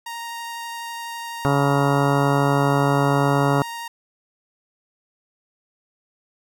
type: tone with vibrato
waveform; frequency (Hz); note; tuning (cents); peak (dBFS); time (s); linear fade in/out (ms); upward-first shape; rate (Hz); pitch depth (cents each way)
sawtooth; 932.3; A#5; 0; -26; 0.06-3.88; 5; triangle; 12; 9
type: harmonic tone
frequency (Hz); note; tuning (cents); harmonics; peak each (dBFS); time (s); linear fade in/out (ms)
140.7; C#3; +26; 1 / 2 / 3 / 4 / 5 / 6 / 7 / 8 / 9 / 10; -20 / -23 / -25 / -26 / -27 / -28 / -28 / -29 / -30 / -30; 1.45-3.62; 0
effects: none